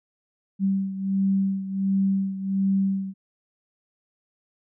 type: beating tone pair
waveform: sine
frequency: 193.8 / 195.2 Hz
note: G3 / G3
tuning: -20 / -7 cents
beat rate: 1.4 Hz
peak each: -22 / -27 dBFS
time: 0.59-3.14 s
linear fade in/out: 50 ms
effects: none